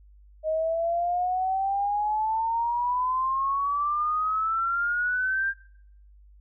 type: exponential sweep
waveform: sine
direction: up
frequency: 622.3 to 1600 Hz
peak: -23 dBFS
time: 0.43-5.54 s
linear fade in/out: 50 ms
effects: noise-tail reverb RT60 0.7 s tail -25 dB re dry + added 50 Hz sine -50 dBFS peak until 6.4 s